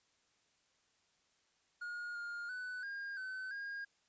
triangle tone with pitch steps, 1433 / 1414 / 1495 / 1616 / 1522 / 1624 Hz, F6 / F6 / F#6 / G#6 / F#6 / G#6, +44 / +21 / +17 / -48 / +48 / -39 cents, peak -39 dBFS, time 1.81-3.85 s, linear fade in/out 10 ms, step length 340 ms, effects white hiss -75 dBFS RMS until 4.08 s + resampled to 16000 Hz

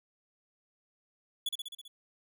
45% pulse tone with echo, 3416 Hz, G#7, 48 cents sharp, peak -30 dBFS, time 1.46-1.49 s, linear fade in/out 5 ms, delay 65 ms, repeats 6, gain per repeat -3 dB, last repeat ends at 1.88 s, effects none

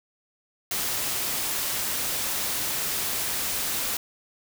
white noise, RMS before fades -28 dBFS, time 0.71-3.97 s, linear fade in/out 2 ms, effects none

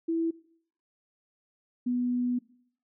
sine tone pair in turn, 329.6 / 246.2 Hz, E4 / B3, 0 / -5 cents, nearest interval perfect fourth, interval 505 cents, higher first, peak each -25 dBFS, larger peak neither, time 0.08-0.31 / 1.86-2.39 s, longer second, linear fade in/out 10 ms, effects noise-tail reverb RT60 0.6 s tail -20 dB re dry

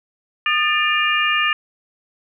sine tone cluster, 1224 / 1774 / 2403 / 2816 Hz, D#6 / A6 / D7 / F7, -29 / +14 / +39 / +14 cents, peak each -21 dBFS, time 0.46-1.53 s, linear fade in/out 2 ms, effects none

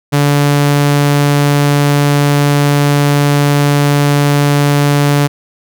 sawtooth tone, 144.1 Hz, D3, 33 cents flat, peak -4 dBFS, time 0.12-5.28 s, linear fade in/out 20 ms, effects none

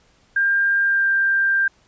sine tone with pitch glide, 1599 to 1585.2 Hz, G6 to G6, +34 to +19 cents, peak -15 dBFS, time 0.36-1.68 s, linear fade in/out 5 ms, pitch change -15 cents, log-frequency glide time 0.81-1.1 s, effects pink hiss -58 dBFS RMS until 1.87 s + resampled to 16000 Hz

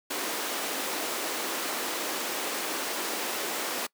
pink high-pass noise, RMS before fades -32 dBFS, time 0.1-3.87 s, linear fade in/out 10 ms, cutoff 290 Hz, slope 24 dB/octave, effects noise-tail reverb RT60 0.1 s tail -23 dB re dry

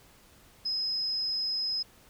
sine tone, 5090 Hz, D#8, 39 cents sharp, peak -28 dBFS, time 0.65-1.83 s, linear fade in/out 10 ms, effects pink hiss -58 dBFS RMS until 2.09 s

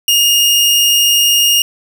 sawtooth tone, 2842 Hz, F7, 30 cents sharp, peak -5 dBFS, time 0.08-1.62 s, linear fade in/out 2 ms, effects none

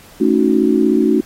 sine chord, D# half-diminished seventh, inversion second, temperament equal with one note detuned, 220 / 277.2 / 313.1 / 370 Hz, A3 / C#4 / D#4 / F#4, 0 / 0 / +11 / 0 cents, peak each -16 dBFS, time 0.2-1.21 s, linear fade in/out 10 ms, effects pink hiss -43 dBFS RMS until 1.25 s + AAC 48 kbps

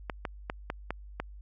clicks, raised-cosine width 0.5 ms, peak -17 dBFS, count 6, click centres 0.098 / 0.252 / 0.499 / 0.701 / 0.906 / 1.2 s, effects added 50 Hz sine -44 dBFS peak until 1.41 s

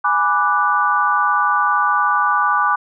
sine chord, G# half-diminished seventh, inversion none, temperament equal, 830.6 / 987.8 / 1174.7 / 1480 Hz, G#5 / B5 / D6 / F#6, 0 / 0 / 0 / 0 cents, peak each -21 / -21 / -16 / -20 dBFS, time 0.04-2.76 s, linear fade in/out 10 ms, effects none

